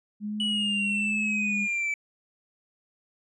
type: tone with vibrato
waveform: sine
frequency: 207.7 Hz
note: G#3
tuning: in tune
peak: -29 dBFS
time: 0.2-1.68 s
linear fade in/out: 50 ms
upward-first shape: triangle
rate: 1.2 Hz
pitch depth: 42 cents each way
type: exponential sweep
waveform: triangle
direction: down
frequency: 2953 to 2304 Hz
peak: -24 dBFS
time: 0.4-1.94 s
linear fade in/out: 2 ms
effects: resampled to 24000 Hz